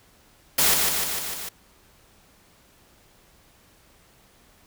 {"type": "noise with echo", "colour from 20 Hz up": "white", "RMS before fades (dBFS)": -19, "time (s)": [0.58, 0.74], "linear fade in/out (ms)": 5, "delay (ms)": 150, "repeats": 5, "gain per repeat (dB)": -3, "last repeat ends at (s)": 1.49, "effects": ["pink hiss -57 dBFS RMS until 4.66 s"]}